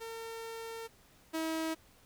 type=tone pair in turn; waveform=sawtooth; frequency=454.4 / 321.3 Hz; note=A#4 / E4; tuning=-44 / -44 cents; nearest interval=tritone; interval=600 cents; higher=first; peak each=-37 / -29 dBFS; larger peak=second; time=0-0.88 / 1.33-1.75 s; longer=first; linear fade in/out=20 ms; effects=pink hiss -63 dBFS RMS until 2.05 s